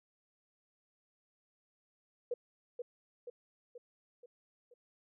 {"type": "tone with echo", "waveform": "sine", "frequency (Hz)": 485.1, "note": "B4", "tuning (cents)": -31, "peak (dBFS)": -32, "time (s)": [2.31, 2.34], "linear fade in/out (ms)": 5, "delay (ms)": 480, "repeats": 5, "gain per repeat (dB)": -5, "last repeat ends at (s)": 4.74, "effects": []}